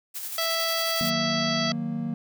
blue noise with tremolo, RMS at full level -33 dBFS, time 0.14-1.11 s, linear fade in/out 20 ms, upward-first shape square, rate 11 Hz, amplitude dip 35%
harmonic tone, 659.3 Hz, E5, in tune, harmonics 1 / 2 / 3 / 4 / 5 / 6 / 7 / 8 / 9, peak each -30 / -32 / -33 / -39 / -32 / -39 / -30 / -41 / -39 dBFS, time 0.38-1.72 s, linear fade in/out 2 ms
triangle chord, D# minor, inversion none, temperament equal, 155.56 / 185 / 233.1 Hz, D#3 / F#3 / A#3, 0 / 0 / 0 cents, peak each -31 / -32 / -27 dBFS, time 1.01-2.14 s, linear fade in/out 0 ms
effects none

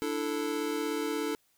square chord, D suspended second, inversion none, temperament just, 293.7 / 330.4 / 440.5 Hz, D4 / E4 / A4, 0 / +4 / +2 cents, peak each -35 / -37 / -34 dBFS, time 0.02-1.35 s, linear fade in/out 0 ms, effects white hiss -70 dBFS RMS until 1.57 s

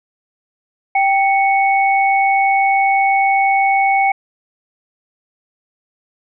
sine tone pair together, 784 / 2217 Hz, G5 / C#7, 0 / 0 cents, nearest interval octave + tritone, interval 1800 cents, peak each -12 / -17 dBFS, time 0.95-4.12 s, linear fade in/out 5 ms, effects none

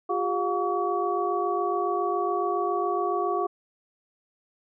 sine tone cluster, 355.3 / 402.5 / 715 / 1134 Hz, F4 / G4 / F5 / C#6, +30 / +46 / +41 / +39 cents, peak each -29 dBFS, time 0.09-3.47 s, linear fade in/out 10 ms, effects none

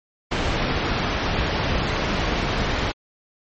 pink low-pass noise, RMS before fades -23 dBFS, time 0.31-2.92 s, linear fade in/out 10 ms, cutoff 3900 Hz, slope 12 dB/octave, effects low-pass 7000 Hz 12 dB/octave + MP3 32 kbps

